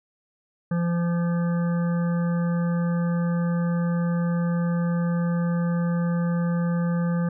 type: harmonic tone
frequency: 171.7 Hz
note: F3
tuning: 29 cents flat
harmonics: 1 / 3 / 5 / 7 / 9 / 10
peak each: -21 / -33 / -42 / -39 / -42 / -46 dBFS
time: 0.71-7.29 s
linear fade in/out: 5 ms
effects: none